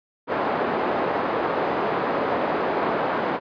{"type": "band-pass noise", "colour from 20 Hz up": "pink", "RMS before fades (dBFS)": -24, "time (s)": [0.27, 3.4], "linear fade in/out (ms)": 50, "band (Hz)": [380, 1100], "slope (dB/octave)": 12, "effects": ["resampled to 11025 Hz"]}